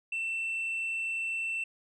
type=tone; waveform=sine; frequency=2682 Hz; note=E7; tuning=29 cents sharp; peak=-28 dBFS; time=0.12-1.64 s; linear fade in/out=5 ms; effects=tanh soft clip ceiling -29 dBFS